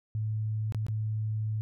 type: tone with dropouts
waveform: sine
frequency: 108.4 Hz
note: A2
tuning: 25 cents flat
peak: -28 dBFS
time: 0.15-1.61 s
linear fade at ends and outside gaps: 0 ms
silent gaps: 0.723-0.747 / 0.866-0.884 s
effects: none